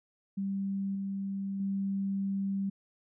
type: tone with level steps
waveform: sine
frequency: 196 Hz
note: G3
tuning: in tune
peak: -30 / -32 / -29 dBFS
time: 0.37-2.7 s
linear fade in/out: 10 ms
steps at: 0.95 / 1.6 s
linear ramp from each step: 2 ms
effects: none